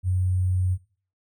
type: tone with sample-and-hold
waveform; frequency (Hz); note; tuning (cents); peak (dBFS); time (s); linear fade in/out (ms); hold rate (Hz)
sine; 91.9; F#2; -11; -20; 0.03-0.78; 50; 8820
effects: noise-tail reverb RT60 0.4 s tail -18 dB re dry